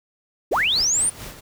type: linear sweep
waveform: sine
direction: up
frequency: 246.9 to 9460 Hz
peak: -17 dBFS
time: 0.51-1.1 s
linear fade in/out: 10 ms
type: noise with tremolo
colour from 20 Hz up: pink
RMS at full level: -35 dBFS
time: 0.51-1.41 s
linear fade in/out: 20 ms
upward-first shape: sine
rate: 4.4 Hz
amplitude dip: 60%
effects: none